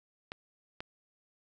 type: clicks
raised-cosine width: 0.3 ms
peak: -23 dBFS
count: 2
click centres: 0.319 / 0.805 s
effects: none